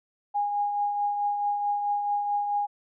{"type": "tone with tremolo", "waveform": "sine", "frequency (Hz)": 820, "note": "G#5", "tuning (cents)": -22, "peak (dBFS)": -22, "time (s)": [0.34, 2.67], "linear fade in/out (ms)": 20, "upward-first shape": "triangle", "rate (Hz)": 4.6, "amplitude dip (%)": 45, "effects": []}